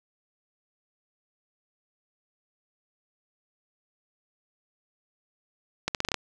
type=accelerating click train; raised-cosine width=0.2 ms; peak=-9 dBFS; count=7; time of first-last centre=5.88-6.143 s; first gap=68 ms; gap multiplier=0.82; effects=none